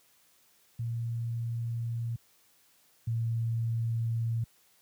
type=tone pair in turn; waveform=sine; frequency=116.54 / 114.87 Hz; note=A#2 / A#2; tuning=0 / -25 cents; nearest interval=unison; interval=25 cents; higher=first; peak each=-30 / -27 dBFS; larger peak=second; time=0.79-2.16 / 3.07-4.44 s; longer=neither; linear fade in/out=5 ms; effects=white hiss -65 dBFS RMS until 4.81 s + high-pass 60 Hz 12 dB/octave